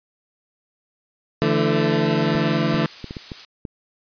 20% pulse chord, D suspended second, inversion none, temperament equal with one note detuned, 146.83 / 167.89 / 220 Hz, D3 / E3 / A3, 0 / +32 / 0 cents, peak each -17 dBFS, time 1.42-2.86 s, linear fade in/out 0 ms
blue noise, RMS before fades -33 dBFS, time 1.83-3.45 s, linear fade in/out 2 ms
clicks, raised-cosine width 3 ms, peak -18 dBFS, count 7, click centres 2.352 / 2.744 / 3.043 / 3.109 / 3.168 / 3.318 / 3.652 s
effects resampled to 11025 Hz

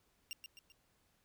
25% pulse tone with echo, 2782 Hz, F7, 7 cents flat, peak -37 dBFS, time 0.31-0.33 s, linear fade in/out 0 ms, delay 130 ms, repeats 3, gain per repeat -6 dB, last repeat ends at 0.72 s, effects pink hiss -75 dBFS RMS until 1.24 s

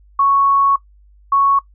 sine tone pair in turn, 1108.7 / 1108.7 Hz, C#6 / C#6, 0 / 0 cents, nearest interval unison, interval 0 cents, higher neither, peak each -10 dBFS, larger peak neither, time 0.19-0.76 / 1.32-1.59 s, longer first, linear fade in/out 5 ms, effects noise-tail reverb RT60 0.1 s tail -19 dB re dry + added 50 Hz sine -45 dBFS peak until 1.74 s

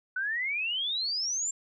sine exponential sweep, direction up, 1480 to 7460 Hz, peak -28 dBFS, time 0.16-1.51 s, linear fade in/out 5 ms, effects none

